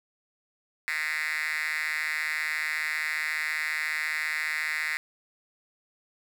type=tone with high-pass filter; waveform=5% pulse; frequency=154.6 Hz; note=D#3; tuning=11 cents flat; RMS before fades=-30 dBFS; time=0.88-4.97 s; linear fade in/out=0 ms; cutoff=2000 Hz; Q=5.9; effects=none